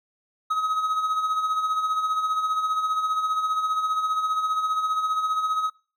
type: tone with tremolo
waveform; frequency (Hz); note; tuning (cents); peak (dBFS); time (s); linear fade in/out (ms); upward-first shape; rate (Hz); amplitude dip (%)
triangle; 1270; D#6; +35; -18; 0.5-5.7; 10; sine; 15; 50
effects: noise-tail reverb RT60 0.4 s tail -23 dB re dry